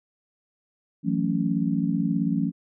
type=chord; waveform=sine; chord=F# minor seventh; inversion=third; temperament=just; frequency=166.5 / 185 / 222 / 277.5 Hz; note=E3 / F#3 / A3 / C#4; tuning=+18 / 0 / +16 / +2 cents; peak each=-27 dBFS; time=1.03-2.52 s; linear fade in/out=50 ms; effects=none